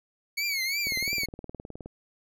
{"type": "tone with vibrato", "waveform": "25% pulse", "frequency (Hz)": 2217, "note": "C#7", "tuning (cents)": 0, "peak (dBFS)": -23, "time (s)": [0.37, 1.26], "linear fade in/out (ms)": 10, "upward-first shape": "triangle", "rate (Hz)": 2.9, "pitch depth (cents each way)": 140}
{"type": "click train", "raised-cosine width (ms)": 2, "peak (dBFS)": -26, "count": 20, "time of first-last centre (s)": [0.87, 1.86], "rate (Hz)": 19.2}
{"effects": []}